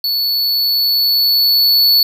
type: tone with level ramp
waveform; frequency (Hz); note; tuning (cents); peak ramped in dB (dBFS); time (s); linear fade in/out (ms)
square; 4435; C#8; 0; -15 to -8; 0.04-2.03; 2
effects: none